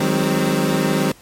25% pulse chord, Ab dominant seventh, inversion second, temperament equal with one note detuned, 155.56 / 185 / 203.7 / 261.6 Hz, Eb3 / Gb3 / Ab3 / C4, 0 / 0 / -33 / 0 cents, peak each -18 dBFS, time 0-1.12 s, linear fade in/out 5 ms, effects pink hiss -47 dBFS RMS until 1.21 s + MP3 64 kbps

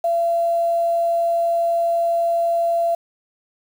sine tone with quantisation, 678 Hz, E5, 49 cents sharp, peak -16 dBFS, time 0.04-2.95 s, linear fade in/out 5 ms, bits 7, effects none

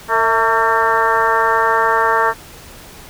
harmonic tone with a mistuned harmonic, 226.3 Hz, A3, 49 cents sharp, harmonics 2 / 3 / 4 / 5 / 6 / 7 / 8, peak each -20 / -23 / -17 / -18 / -20 / -21 / -21 dBFS, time 0.08-2.34 s, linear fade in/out 50 ms, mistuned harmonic 3, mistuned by -61 cents, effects pink hiss -38 dBFS RMS until 3.09 s

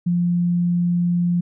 sine tone, 174.61 Hz, F3, in tune, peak -16 dBFS, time 0.06-1.41 s, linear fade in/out 10 ms, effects none

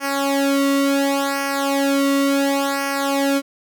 sawtooth tone with flanger, 277.4 Hz, C#4, 1 cent sharp, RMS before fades -19 dBFS, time 0-3.42 s, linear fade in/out 50 ms, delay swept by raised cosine 0.26 to 1.26 ms, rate 0.7 Hz, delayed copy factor -0.9, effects none

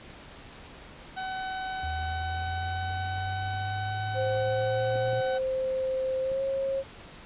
30% pulse tone, 755 Hz, F#5, 35 cents sharp, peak -29 dBFS, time 1.16-5.39 s, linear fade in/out 20 ms
sine linear sweep, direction up, 78 to 117.4 Hz, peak -32 dBFS, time 1.83-5.21 s, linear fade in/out 5 ms
sine tone with pitch glide, 523.3 to 540.5 Hz, C5 to C#5, 0 to -44 cents, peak -26 dBFS, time 4.14-6.84 s, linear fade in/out 50 ms, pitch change +56 cents, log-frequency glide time 6.22-6.42 s
clicks, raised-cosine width 3 ms, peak -31 dBFS, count 3, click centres 4.959 / 5.132 / 6.317 s
effects pink hiss -47 dBFS RMS until 7.25 s + resampled to 8000 Hz

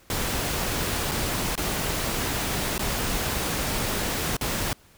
pink noise with dropouts, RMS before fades -27 dBFS, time 0.1-4.73 s, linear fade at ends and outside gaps 1 ms, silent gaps 1.113-1.117 / 1.554-1.577 / 2.78-2.793 / 4.367-4.411 s, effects pink hiss -56 dBFS RMS until 4.97 s

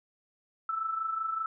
sine tone with amplitude modulation, 1318.5 Hz, E6, in tune, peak -27 dBFS, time 0.69-1.46 s, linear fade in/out 2 ms, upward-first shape sine, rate 25.2 Hz, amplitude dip 60%, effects none

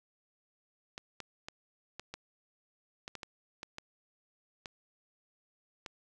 clicks, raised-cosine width 0.2 ms, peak -24 dBFS, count 12, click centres 0.979 / 1.203 / 1.485 / 1.996 / 2.14 / 3.079 / 3.153 / 3.232 / 3.631 / 3.784 / 4.658 / 5.862 s, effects none

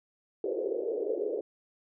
pink band-pass noise, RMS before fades -32 dBFS, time 0.44-1.41 s, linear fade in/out 2 ms, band 380 to 500 Hz, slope 48 dB/octave, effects none

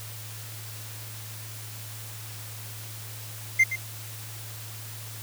triangle tone with echo, 2093 Hz, C7, in tune, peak -13 dBFS, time 3.59-3.64 s, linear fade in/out 10 ms, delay 120 ms, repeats 1, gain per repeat -12 dB, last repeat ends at 3.76 s, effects added 109 Hz sine -40 dBFS peak until 5.22 s + white hiss -42 dBFS RMS until 5.22 s

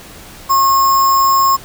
sine tone with sample-and-hold, 1084 Hz, C#6, 39 cents flat, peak -8 dBFS, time 0.49-1.57 s, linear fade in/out 20 ms, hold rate 6300 Hz, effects pink hiss -36 dBFS RMS until 1.64 s

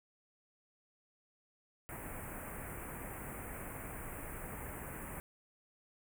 pink band-stop noise, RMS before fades -45 dBFS, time 1.89-5.2 s, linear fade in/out 0 ms, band 2400 to 8400 Hz, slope 48 dB/octave, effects none

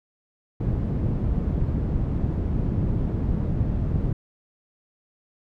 white low-pass noise, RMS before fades -24 dBFS, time 0.6-4.13 s, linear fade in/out 5 ms, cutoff 140 Hz, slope 12 dB/octave, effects none

